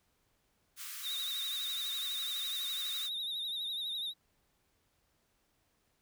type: high-pass noise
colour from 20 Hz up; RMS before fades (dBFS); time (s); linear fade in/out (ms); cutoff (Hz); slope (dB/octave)
white; -44; 0.76-3.1; 50; 1100; 96
type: tone with vibrato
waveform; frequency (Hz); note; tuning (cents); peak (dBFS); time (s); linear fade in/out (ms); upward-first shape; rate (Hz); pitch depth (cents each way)
triangle; 3737; A#7; +4; -34; 1.02-4.14; 50; triangle; 12; 88
effects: pink hiss -75 dBFS RMS until 6.01 s